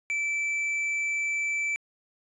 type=tone with hard clipping; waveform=triangle; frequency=2322 Hz; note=D7; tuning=20 cents flat; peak=-27 dBFS; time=0.1-1.76 s; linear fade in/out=0 ms; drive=7 dB; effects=resampled to 22050 Hz